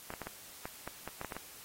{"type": "clicks", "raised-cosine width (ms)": 0.5, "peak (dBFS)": -25, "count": 11, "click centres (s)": [0.104, 0.138, 0.217, 0.27, 0.655, 0.876, 1.076, 1.214, 1.247, 1.322, 1.366], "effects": ["white hiss -52 dBFS RMS until 1.64 s", "AAC 48 kbps"]}